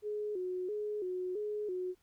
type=tone with vibrato; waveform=sine; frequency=392 Hz; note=G4; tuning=in tune; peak=-34 dBFS; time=0.02-1.95 s; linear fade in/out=50 ms; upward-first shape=square; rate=1.5 Hz; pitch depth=120 cents each way; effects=pink hiss -73 dBFS RMS until 2.02 s